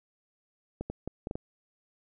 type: clicks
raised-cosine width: 2 ms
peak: -21 dBFS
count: 6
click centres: 0.81 / 0.9 / 1.076 / 1.271 / 1.311 / 1.355 s
effects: none